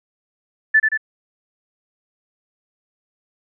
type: tone with echo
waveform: sine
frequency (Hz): 1752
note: A6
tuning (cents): -8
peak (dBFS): -9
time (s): 0.74-0.8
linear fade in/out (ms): 10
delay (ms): 88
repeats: 2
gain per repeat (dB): -4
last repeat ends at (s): 0.976
effects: none